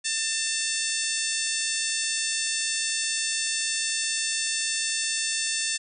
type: harmonic tone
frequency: 893 Hz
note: A5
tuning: 25 cents sharp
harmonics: 2 / 3 / 4 / 5 / 6 / 7 / 8 / 9 / 10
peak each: -34 / -34 / -34 / -34 / -34 / -34 / -34 / -34 / -34 dBFS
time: 0.04-5.78 s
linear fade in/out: 20 ms
effects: none